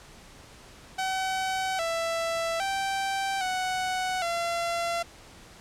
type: tone with pitch steps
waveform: sawtooth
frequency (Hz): 758 / 664 / 780 / 742 / 682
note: F#5 / E5 / G5 / F#5 / F5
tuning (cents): +42 / +12 / -9 / +5 / -41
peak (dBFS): -23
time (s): 0.98-5.03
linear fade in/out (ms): 10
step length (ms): 810
effects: pink hiss -50 dBFS RMS until 5.6 s + low-pass 9000 Hz 12 dB/octave